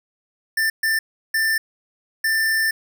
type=tone bursts at uneven times; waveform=square; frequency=1782 Hz; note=A6; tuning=22 cents sharp; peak=-18 dBFS; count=4; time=0.57-0.7 / 0.83-0.99 / 1.34-1.58 / 2.24-2.71 s; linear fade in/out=5 ms; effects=none